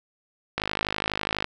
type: click train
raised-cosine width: 0.3 ms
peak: -9 dBFS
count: 46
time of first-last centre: 0.58-1.444 s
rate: 52.1 Hz
effects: none